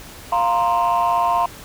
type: chord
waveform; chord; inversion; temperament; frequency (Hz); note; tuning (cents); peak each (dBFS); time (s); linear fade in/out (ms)
sine; F suspended fourth; none; just; 698.5 / 931.3 / 1047.7; F5 / Bb5 / C6; 0 / -2 / +2; -18; 0.32-1.46; 5
effects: tanh soft clip ceiling -11 dBFS + pink hiss -39 dBFS RMS until 1.64 s